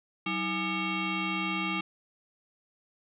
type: tone with frequency modulation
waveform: sine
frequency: 1206 Hz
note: D6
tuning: 46 cents sharp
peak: -28 dBFS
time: 0.26-1.81 s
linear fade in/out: 5 ms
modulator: 509 Hz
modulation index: 3.7
effects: none